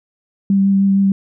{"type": "tone with vibrato", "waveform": "sine", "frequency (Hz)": 196, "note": "G3", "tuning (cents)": 0, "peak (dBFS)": -10, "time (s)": [0.5, 1.12], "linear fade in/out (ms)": 2, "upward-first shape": "sine", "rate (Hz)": 6.5, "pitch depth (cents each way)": 12, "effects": []}